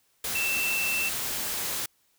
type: tone in noise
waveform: sine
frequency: 2673 Hz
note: E7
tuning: 23 cents sharp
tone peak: -26 dBFS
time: 0.35-1.09 s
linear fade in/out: 5 ms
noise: white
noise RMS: -31 dBFS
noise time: 0.24-1.86 s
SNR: +2 dB
effects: white hiss -68 dBFS RMS until 2.18 s